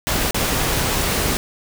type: noise with dropouts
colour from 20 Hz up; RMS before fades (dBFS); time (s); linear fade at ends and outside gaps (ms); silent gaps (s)
pink; -20; 0.07-1.37; 0; 0.309-0.345
effects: none